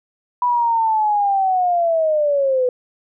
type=linear sweep; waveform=sine; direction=down; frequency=987.8 to 493.9 Hz; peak=-14 dBFS; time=0.42-2.69 s; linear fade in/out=2 ms; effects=none